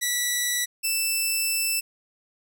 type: tone pair in turn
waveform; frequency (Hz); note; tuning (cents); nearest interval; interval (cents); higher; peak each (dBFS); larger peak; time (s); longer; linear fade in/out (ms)
10% pulse; 1955 / 2651; B6 / E7; -18 / +9; perfect fourth; 527; second; -14; neither; 0.01-0.66 / 0.83-1.81; second; 20
effects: none